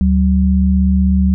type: tone pair together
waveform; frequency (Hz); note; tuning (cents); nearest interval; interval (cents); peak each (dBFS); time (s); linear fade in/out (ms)
sine; 73.42 / 189.44; D2 / F#3; 0 / +41; octave + major third; 1641; -12; 0.01-1.34; 0
effects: none